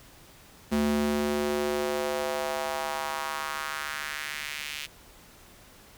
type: tone with high-pass filter sweep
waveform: square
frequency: 73.42 Hz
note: D2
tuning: in tune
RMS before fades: -30 dBFS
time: 0.71-4.87 s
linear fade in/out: 20 ms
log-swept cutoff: 200 to 2700 Hz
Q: 2
effects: pink hiss -53 dBFS RMS until 5.97 s